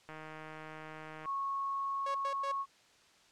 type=click train; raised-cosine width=0.5 ms; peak=-32 dBFS; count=183; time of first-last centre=0.09-1.257 s; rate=156 Hz
type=tone; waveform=sine; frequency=1100 Hz; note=C#6; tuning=14 cents flat; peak=-33 dBFS; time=1.24-2.66 s; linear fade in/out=50 ms
type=tone bursts; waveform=sawtooth; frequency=554.4 Hz; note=C#5; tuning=in tune; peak=-35 dBFS; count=3; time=2.06-2.518 s; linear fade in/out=5 ms; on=86 ms; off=100 ms
effects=white hiss -64 dBFS RMS until 3.31 s + low-pass 6000 Hz 12 dB/octave